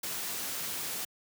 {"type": "noise", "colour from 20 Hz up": "white", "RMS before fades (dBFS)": -36, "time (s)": [0.03, 1.05], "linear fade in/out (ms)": 5, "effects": ["high-pass 100 Hz 12 dB/octave"]}